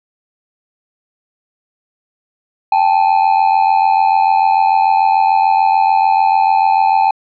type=ring-modulated tone; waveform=triangle; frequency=830.6 Hz; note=G#5; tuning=in tune; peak=-4 dBFS; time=2.72-7.11 s; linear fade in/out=2 ms; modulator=43.4 Hz; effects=resampled to 11025 Hz